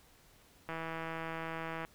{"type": "click train", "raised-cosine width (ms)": 0.5, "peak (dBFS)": -25, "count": 190, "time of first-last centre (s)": [0.69, 1.85], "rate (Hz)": 163, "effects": ["pink hiss -63 dBFS RMS until 1.94 s"]}